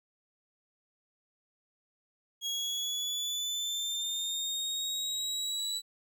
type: linear sweep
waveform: 30% pulse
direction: up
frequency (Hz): 3297 to 3951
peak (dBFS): -29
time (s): 2.41-5.82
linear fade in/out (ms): 50
effects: none